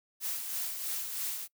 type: noise with tremolo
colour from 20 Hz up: blue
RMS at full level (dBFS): -34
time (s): 0.2-1.48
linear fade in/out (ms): 50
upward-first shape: sine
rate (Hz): 3.1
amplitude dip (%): 45
effects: noise-tail reverb RT60 0.1 s tail -23 dB re dry